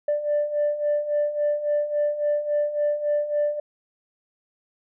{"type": "beating tone pair", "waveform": "sine", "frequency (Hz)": [587.3, 590.9], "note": ["D5", "D5"], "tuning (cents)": [0, 10], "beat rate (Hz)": 3.6, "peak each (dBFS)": [-26, -21], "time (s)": [0.08, 3.6], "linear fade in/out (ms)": 5, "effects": ["tanh soft clip ceiling -16 dBFS"]}